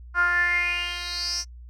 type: tone with band-pass filter sweep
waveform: 10% pulse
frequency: 351.3 Hz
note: F4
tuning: 10 cents sharp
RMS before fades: -25 dBFS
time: 0.14-1.45 s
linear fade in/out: 50 ms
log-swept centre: 1300 to 5900 Hz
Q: 7.4
effects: noise-tail reverb RT60 0.1 s tail -26 dB re dry + added 60 Hz sine -40 dBFS peak until 1.69 s